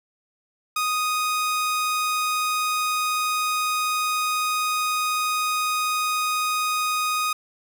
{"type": "tone", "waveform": "sawtooth", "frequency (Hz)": 1244.5, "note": "D#6", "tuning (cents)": 0, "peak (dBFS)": -18, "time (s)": [0.76, 7.33], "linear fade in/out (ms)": 5, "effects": []}